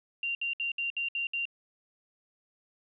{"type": "tone bursts", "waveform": "sine", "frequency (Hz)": 2772, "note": "F7", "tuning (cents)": -14, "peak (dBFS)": -29, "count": 7, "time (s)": [0.23, 1.454], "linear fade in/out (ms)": 2, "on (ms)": 120, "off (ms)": 64, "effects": []}